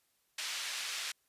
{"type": "band-pass noise", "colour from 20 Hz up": "pink", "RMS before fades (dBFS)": -39, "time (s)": [0.38, 1.12], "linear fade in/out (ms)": 5, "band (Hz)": [2100, 6800], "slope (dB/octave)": 12, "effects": ["white hiss -75 dBFS RMS until 1.28 s", "resampled to 32000 Hz"]}